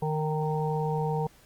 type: harmonic tone with a mistuned harmonic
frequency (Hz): 153.9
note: D#3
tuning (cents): -19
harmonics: 1 / 3 / 5 / 6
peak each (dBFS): -28 / -31 / -34 / -35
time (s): 0.02-1.27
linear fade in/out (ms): 5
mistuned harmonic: 5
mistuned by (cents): +21
effects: pink hiss -58 dBFS RMS until 1.45 s + Opus 32 kbps